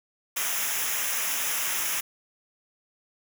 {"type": "noise with comb filter", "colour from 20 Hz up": "white", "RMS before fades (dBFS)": -28, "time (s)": [0.36, 2.01], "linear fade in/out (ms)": 10, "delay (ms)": 0.23, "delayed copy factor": -0.75, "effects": []}